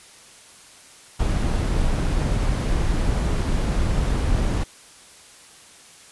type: noise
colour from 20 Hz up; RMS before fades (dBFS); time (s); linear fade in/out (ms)
brown; -21; 1.19-4.64; 10
effects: white hiss -47 dBFS RMS until 6.11 s + resampled to 24000 Hz